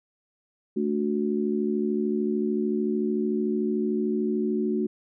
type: chord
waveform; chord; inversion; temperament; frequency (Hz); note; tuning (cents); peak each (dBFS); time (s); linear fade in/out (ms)
sine; D major; second; just; 220.2 / 293.7 / 367.1; A3 / D4 / F#4; +2 / 0 / -14; -26 / -30 / -27; 0.76-4.87; 10
effects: none